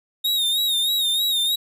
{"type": "tone with vibrato", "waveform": "45% pulse", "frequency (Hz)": 3729, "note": "A#7", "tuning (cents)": 0, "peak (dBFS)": -18, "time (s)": [0.24, 1.56], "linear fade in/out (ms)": 10, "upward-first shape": "sine", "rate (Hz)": 3.2, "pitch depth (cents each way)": 70, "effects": []}